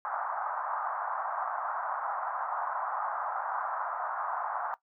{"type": "band-pass noise", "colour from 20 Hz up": "pink", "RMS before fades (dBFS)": -34, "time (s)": [0.05, 4.74], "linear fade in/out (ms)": 0, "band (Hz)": [720, 1400], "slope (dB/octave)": 48, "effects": ["noise-tail reverb RT60 0.1 s tail -17 dB re dry"]}